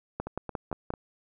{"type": "two click trains", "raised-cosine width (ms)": 1, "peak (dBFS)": [-17, -21], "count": [5, 4], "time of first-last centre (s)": [[0.2, 0.904], [0.27, 0.938]], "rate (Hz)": [5.68, 4.49], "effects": []}